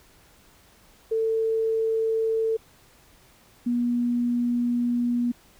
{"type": "tone pair in turn", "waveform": "sine", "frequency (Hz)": [446.5, 241.1], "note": ["A4", "B3"], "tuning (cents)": [25, -41], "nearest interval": "major seventh", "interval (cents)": 1066, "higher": "first", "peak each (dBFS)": -21, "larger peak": "neither", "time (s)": [[1.11, 2.57], [3.66, 5.32]], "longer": "second", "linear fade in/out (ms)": 10, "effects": ["pink hiss -56 dBFS RMS until 5.59 s"]}